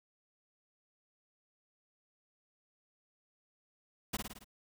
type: noise with echo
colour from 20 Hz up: pink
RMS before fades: -35 dBFS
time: 4.13-4.17 s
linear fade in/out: 10 ms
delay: 55 ms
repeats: 5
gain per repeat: -4 dB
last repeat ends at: 4.445 s
effects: none